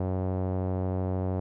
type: tone with low-pass filter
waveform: sawtooth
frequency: 93 Hz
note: F#2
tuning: 9 cents sharp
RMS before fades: -29 dBFS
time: 0-1.4 s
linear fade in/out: 5 ms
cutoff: 670 Hz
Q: 1.5
effects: none